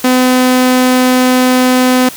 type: tone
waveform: sawtooth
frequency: 253.8 Hz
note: B3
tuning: 47 cents sharp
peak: -3 dBFS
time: 0.04-2.09 s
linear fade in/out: 5 ms
effects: white hiss -29 dBFS RMS until 2.16 s